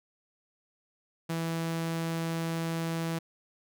sawtooth tone, 164.81 Hz, E3, in tune, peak -26 dBFS, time 1.29-3.19 s, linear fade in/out 10 ms, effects none

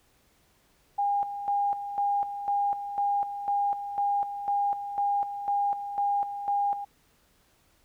sine tone with tremolo, 810 Hz, G#5, 43 cents flat, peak -23 dBFS, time 0.98-6.85 s, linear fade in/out 10 ms, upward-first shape square, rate 2 Hz, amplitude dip 65%, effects pink hiss -65 dBFS RMS until 7.84 s

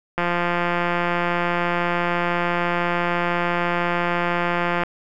click train, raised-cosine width 0.5 ms, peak -7 dBFS, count 811, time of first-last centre 0.18-4.835 s, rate 174 Hz, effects none

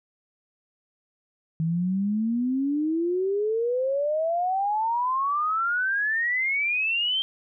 sine exponential sweep, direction up, 158.4 to 3173 Hz, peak -22 dBFS, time 1.6-7.22 s, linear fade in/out 0 ms, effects none

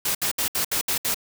white noise bursts, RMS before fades -24 dBFS, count 7, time 0.05-1.145 s, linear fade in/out 5 ms, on 99 ms, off 67 ms, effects none

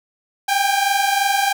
sawtooth tone pair together, 784 / 807 Hz, G5 / G#5, 0 / -50 cents, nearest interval minor second, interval 50 cents, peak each -15 dBFS, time 0.48-1.53 s, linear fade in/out 10 ms, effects none

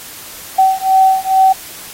sine beating tone pair, 762 / 764.3 Hz, G5 / G5, -49 / -44 cents, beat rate 2.3 Hz, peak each -11 dBFS, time 0.58-1.53 s, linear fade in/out 10 ms, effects white hiss -32 dBFS RMS until 1.93 s + AAC 48 kbps

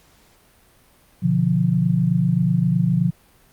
sine chord, B diminished, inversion none, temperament equal, 123.47 / 146.83 / 174.61 Hz, B2 / D3 / F3, 0 / 0 / 0 cents, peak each -22 / -21 / -18 dBFS, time 1.22-3.11 s, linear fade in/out 20 ms, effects pink hiss -55 dBFS RMS until 3.52 s + Opus 48 kbps

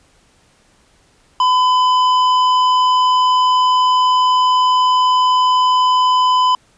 sine tone with hard clipping, 1008 Hz, B5, 35 cents sharp, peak -12 dBFS, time 1.4-6.55 s, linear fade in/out 2 ms, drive 9 dB, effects pink hiss -54 dBFS RMS until 6.77 s + resampled to 22050 Hz

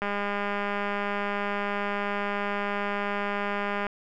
click train, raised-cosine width 0.5 ms, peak -15 dBFS, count 782, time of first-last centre 0.02-3.867 s, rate 203 Hz, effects none

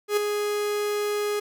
45% pulse tone with ADSR envelope, 415.3 Hz, G#4, in tune, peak -18 dBFS, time 0.08-1.4 s, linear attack 90 ms, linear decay 7 ms, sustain -6 dB, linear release 9 ms, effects none

